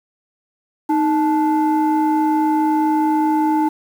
sine tone pair together, 310.7 / 872.5 Hz, D#4 / A5, -2 / -15 cents, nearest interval octave + tritone, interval 1787 cents, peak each -14 / -16 dBFS, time 0.89-3.69 s, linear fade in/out 10 ms, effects tanh soft clip ceiling -10 dBFS + 7-bit

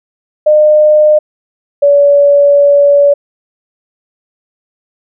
sine tone pair in turn, 607 / 571.1 Hz, D#5 / D5, -43 / -49 cents, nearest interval minor second, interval 106 cents, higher first, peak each -3 dBFS, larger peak neither, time 0.46-1.19 / 1.82-3.14 s, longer second, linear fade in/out 10 ms, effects none

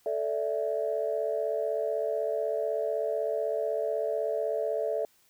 sine chord, A suspended fourth, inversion none, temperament equal with one note detuned, 440 / 583.3 / 659.3 Hz, A4 / D5 / E5, 0 / -12 / 0 cents, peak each -31 dBFS, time 0.06-5.05 s, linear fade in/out 2 ms, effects tanh soft clip ceiling -17 dBFS + white hiss -65 dBFS RMS until 5.29 s

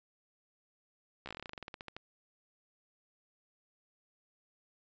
slowing click train, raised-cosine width 0.3 ms, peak -27 dBFS, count 19, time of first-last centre 1.26-1.966 s, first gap 14 ms, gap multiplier 1.11, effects resampled to 16000 Hz

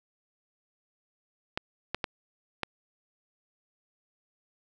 clicks, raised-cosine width 0.3 ms, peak -13 dBFS, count 4, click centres 1.575 / 1.946 / 2.042 / 2.633 s, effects none

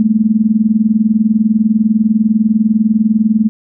sine tone with tremolo, 217.8 Hz, A3, 17 cents flat, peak -4 dBFS, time 0-3.49 s, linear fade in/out 0 ms, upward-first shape triangle, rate 20 Hz, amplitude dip 95%, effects none

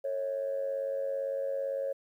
sine tone with amplitude modulation, 548 Hz, C#5, 20 cents flat, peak -26 dBFS, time 0.04-1.93 s, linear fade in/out 10 ms, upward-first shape sine, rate 97.8 Hz, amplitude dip 70%, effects tanh soft clip ceiling -24 dBFS + 11-bit

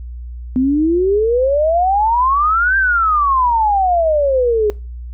sine exponential two-way sweep, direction up then down, 250 to 1595 to 410.5 Hz, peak -11 dBFS, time 0.56-4.7 s, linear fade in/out 0 ms, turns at 2.77 s, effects noise-tail reverb RT60 0.3 s tail -22 dB re dry + added 60 Hz sine -26 dBFS peak until 5.13 s

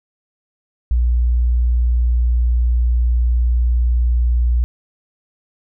sine tone, 59.9 Hz, A#1, 48 cents sharp, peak -12 dBFS, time 0.91-4.64 s, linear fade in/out 0 ms, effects none

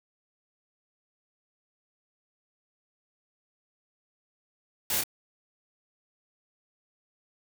white noise with echo, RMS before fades -29 dBFS, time 4.9-5.01 s, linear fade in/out 2 ms, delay 27 ms, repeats 1, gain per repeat -3 dB, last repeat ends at 5.037 s, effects none

